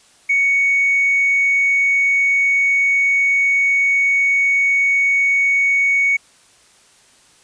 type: tone with hard clipping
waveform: triangle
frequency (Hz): 2228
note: C#7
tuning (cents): +8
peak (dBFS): -13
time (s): 0.29-6.17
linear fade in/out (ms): 10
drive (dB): 4
effects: white hiss -51 dBFS RMS until 7.43 s + resampled to 22050 Hz